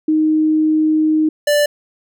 sine / square tone pair in turn, 311.1 / 587.3 Hz, D#4 / D5, 0 / 0 cents, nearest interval major seventh, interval 1100 cents, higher second, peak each -11 / -12 dBFS, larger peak first, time 0.08-1.29 / 1.47-1.66 s, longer first, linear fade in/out 5 ms, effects none

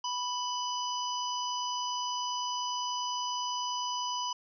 harmonic tone with a mistuned harmonic, 995 Hz, B5, 13 cents sharp, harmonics 1 / 3 / 5 / 6, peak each -33 / -38 / -40 / -41 dBFS, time 0.04-4.33 s, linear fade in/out 5 ms, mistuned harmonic 1, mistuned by -15 cents, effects none

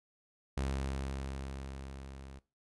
sawtooth tone with level ramp, 67.4 Hz, C#2, 48 cents flat, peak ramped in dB -28 to -44 dBFS, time 0.57-2.39 s, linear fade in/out 5 ms, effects noise-tail reverb RT60 0.3 s tail -20 dB re dry + resampled to 24000 Hz

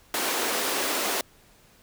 pink high-pass noise, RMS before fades -27 dBFS, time 0.14-1.21 s, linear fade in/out 2 ms, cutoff 300 Hz, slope 24 dB/octave, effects pink hiss -57 dBFS RMS until 1.82 s

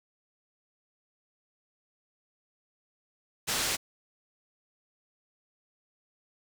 white low-pass noise, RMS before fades -30 dBFS, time 3.47-3.77 s, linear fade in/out 20 ms, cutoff 7900 Hz, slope 12 dB/octave, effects none

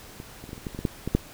clicks, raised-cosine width 3 ms, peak -24 / -28 / -28 / -22 / -30 / -18 / -26 / -19 / -10 / -15 / -6 dBFS, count 11, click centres 0.201 / 0.44 / 0.492 / 0.531 / 0.579 / 0.668 / 0.748 / 0.79 / 0.852 / 1.076 / 1.15 s, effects pink hiss -46 dBFS RMS until 1.33 s

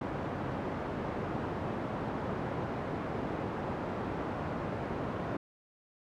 pink band-pass noise, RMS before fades -36 dBFS, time 0.01-5.37 s, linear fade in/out 5 ms, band 110 to 1100 Hz, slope 12 dB/octave, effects none

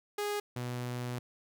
sawtooth tone pair in turn, 413.1 / 123.04 Hz, G#4 / B2, -9 / -6 cents, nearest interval octave + major sixth, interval 2097 cents, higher first, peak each -28 / -31 dBFS, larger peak first, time 0.18-0.4 / 0.56-1.19 s, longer second, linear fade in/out 5 ms, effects none

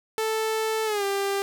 sawtooth tone with pitch glide, 440 to 396.6 Hz, A4 to G4, 0 to +20 cents, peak -20 dBFS, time 0.18-1.42 s, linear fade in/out 0 ms, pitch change -180 cents, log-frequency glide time 0.85-1.04 s, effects none

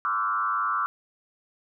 sine tone with frequency modulation, 1244.5 Hz, D#6, in tune, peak -23 dBFS, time 0.05-0.86 s, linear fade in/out 0 ms, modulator 104 Hz, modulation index 1.7, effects none

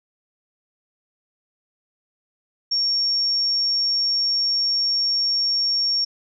sine tone, 5520 Hz, F8, 21 cents flat, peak -18 dBFS, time 2.71-6.05 s, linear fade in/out 10 ms, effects none

